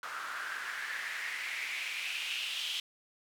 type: noise with band-pass filter sweep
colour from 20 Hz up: white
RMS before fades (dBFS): -38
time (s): 0.03-2.8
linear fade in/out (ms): 2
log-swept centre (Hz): 1300 to 3200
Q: 4.7
effects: none